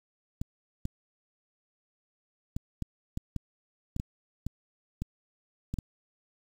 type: clicks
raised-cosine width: 5 ms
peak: -20 dBFS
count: 12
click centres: 0.415 / 0.854 / 2.565 / 2.823 / 3.174 / 3.363 / 3.964 / 3.999 / 4.466 / 5.02 / 5.74 / 5.787 s
effects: 8-bit